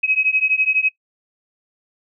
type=beating tone pair; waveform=sine; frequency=2538 / 2550 Hz; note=D#7 / D#7; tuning=+34 / +42 cents; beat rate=12 Hz; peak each=-18 dBFS; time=0.03-0.89 s; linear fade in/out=10 ms; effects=noise-tail reverb RT60 0.1 s tail -20 dB re dry